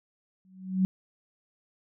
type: tone with exponential growth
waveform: sine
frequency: 187.7 Hz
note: F#3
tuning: 25 cents sharp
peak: -18 dBFS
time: 0.45-0.85 s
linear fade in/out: 0 ms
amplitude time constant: 85 ms
effects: none